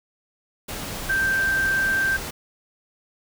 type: tone in noise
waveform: sine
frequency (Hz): 1568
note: G6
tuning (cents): 0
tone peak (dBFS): -19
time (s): 1.09-2.17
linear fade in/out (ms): 10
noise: pink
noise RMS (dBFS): -32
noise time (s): 0.68-2.31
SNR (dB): +10
effects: none